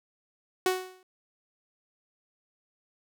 sawtooth tone with exponential decay, 370.8 Hz, F#4, 4 cents sharp, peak -17 dBFS, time 0.66-1.03 s, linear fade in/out 2 ms, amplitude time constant 79 ms, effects none

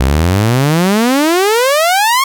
sawtooth exponential sweep, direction up, 61.74 to 1108.7 Hz, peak -5 dBFS, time 0-2.24 s, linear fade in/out 5 ms, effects none

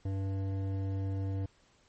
sine tone with hard clipping, 97 Hz, G2, 18 cents flat, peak -33 dBFS, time 0.05-1.46 s, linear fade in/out 5 ms, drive 12 dB, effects pink hiss -66 dBFS RMS until 1.88 s + MP3 32 kbps

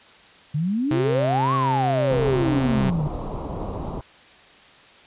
sine exponential two-way sweep, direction up then down, 140.7 to 1142 to 140.7 Hz, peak -20 dBFS, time 0.54-3.08 s, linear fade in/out 10 ms, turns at 1.54 s
sawtooth tone, 132.4 Hz, C3, 21 cents sharp, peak -18 dBFS, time 0.91-2.9 s, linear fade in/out 0 ms
pink low-pass noise, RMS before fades -30 dBFS, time 2.1-4.01 s, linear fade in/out 2 ms, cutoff 1100 Hz, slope 48 dB/octave
effects white hiss -49 dBFS RMS until 5.06 s + resampled to 8000 Hz

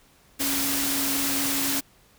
sine tone in noise, 276.8 Hz, C#4, 2 cents flat, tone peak -30 dBFS, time 0.39-1.81 s, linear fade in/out 20 ms, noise white, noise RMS -26 dBFS, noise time 0.39-1.81 s, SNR -7 dB, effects pink hiss -58 dBFS RMS until 2.18 s

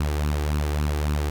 sawtooth tone with flanger, 74.4 Hz, D2, 23 cents sharp, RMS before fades -24 dBFS, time 0-1.3 s, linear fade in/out 5 ms, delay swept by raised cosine 0.71 to 2.61 ms, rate 3.6 Hz, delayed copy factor +0.6, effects none

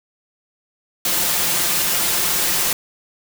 white noise with comb filter, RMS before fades -19 dBFS, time 1.05-2.73 s, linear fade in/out 2 ms, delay 5.7 ms, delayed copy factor +0.5, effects none

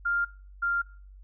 sine tone pair in turn, 1399 / 1394 Hz, F6 / F6, +3 / -4 cents, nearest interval unison, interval 7 cents, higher first, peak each -24 dBFS, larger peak neither, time 0.05-0.25 / 0.62-0.82 s, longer neither, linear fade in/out 10 ms, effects noise-tail reverb RT60 0.5 s tail -23 dB re dry + added 48 Hz sine -46 dBFS peak until 1.23 s

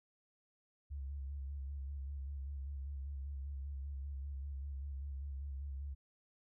sine tone with vibrato, 69.3 Hz, C#2, in tune, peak -40 dBFS, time 0.9-5.95 s, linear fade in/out 20 ms, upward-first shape square, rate 5.1 Hz, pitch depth 44 cents each way, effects none

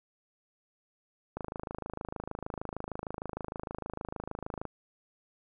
click train, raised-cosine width 1 ms, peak -22 dBFS, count 88, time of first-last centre 1.37-4.653 s, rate 26.5 Hz, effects none

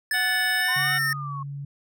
square tone with pitch glide, 1743 to 1819.1 Hz, A6 to A#6, -17 to -43 cents, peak -23 dBFS, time 0.11-1.13 s, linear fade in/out 2 ms, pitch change +74 cents, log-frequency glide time 0.59-0.77 s
harmonic tone, 740 Hz, F#5, in tune, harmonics 1 / 2 / 3 / 4 / 5, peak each -33 / -33 / -33 / -33 / -33 dBFS, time 0.13-0.99 s, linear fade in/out 20 ms
sine exponential two-way sweep, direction up then down, 987.8 to 1362 to 1081 Hz, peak -32 dBFS, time 0.68-1.43 s, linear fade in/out 5 ms, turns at 0.97 s
sine tone, 141.1 Hz, C#3, 31 cents sharp, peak -31 dBFS, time 0.76-1.65 s, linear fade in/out 5 ms
effects none

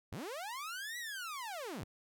sawtooth linear two-way sweep, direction up then down, 63 to 1972 to 63 Hz, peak -37 dBFS, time 0.12-1.84 s, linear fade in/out 5 ms, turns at 0.98 s, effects none

